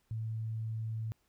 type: tone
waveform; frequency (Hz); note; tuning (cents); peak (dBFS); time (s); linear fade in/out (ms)
sine; 111.2; A2; +19; -34; 0.11-1.12; 0
effects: pink hiss -75 dBFS RMS until 1.28 s